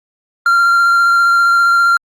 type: tone with vibrato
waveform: triangle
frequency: 1383 Hz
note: F6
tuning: 17 cents flat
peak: -6 dBFS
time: 0.46-1.97 s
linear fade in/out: 2 ms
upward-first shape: sine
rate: 15 Hz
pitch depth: 11 cents each way
effects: Opus 48 kbps